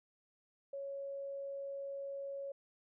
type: tone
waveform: sine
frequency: 554.4 Hz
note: C#5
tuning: in tune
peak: -40 dBFS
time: 0.73-2.52 s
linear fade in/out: 5 ms
effects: none